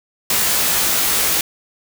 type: noise with comb filter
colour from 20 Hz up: white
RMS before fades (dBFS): -17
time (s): 0.3-1.41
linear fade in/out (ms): 2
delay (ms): 18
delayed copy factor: +0.95
effects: none